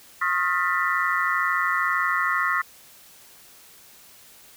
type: tone cluster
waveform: sine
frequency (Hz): 1085 / 1263 / 1396 / 1789 / 1967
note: C#6 / D#6 / F6 / A6 / B6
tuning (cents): -37 / +26 / -1 / +28 / -7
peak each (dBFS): -27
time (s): 0.21-2.62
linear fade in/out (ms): 10
effects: white hiss -50 dBFS RMS until 4.56 s